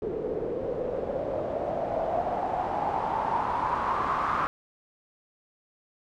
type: noise with low-pass filter sweep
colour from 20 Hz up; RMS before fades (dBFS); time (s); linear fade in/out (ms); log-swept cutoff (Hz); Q
white; -29; 0.02-4.47; 0; 420 to 1200; 5.7
effects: none